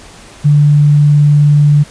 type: tone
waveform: sine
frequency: 146.83 Hz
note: D3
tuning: in tune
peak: -4 dBFS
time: 0.44-1.84 s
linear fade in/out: 20 ms
effects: pink hiss -36 dBFS RMS until 1.9 s + resampled to 22050 Hz